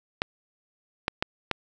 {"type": "clicks", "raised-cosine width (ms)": 0.3, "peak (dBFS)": -8, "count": 4, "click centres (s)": [0.219, 1.081, 1.225, 1.513], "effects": []}